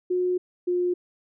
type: tone pair in turn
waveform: sine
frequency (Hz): 362.1 / 356.5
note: F#4 / F4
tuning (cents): -37 / +36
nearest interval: unison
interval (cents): 27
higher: first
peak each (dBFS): -21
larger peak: neither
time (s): 0.1-0.38 / 0.67-0.94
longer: first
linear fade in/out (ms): 10
effects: none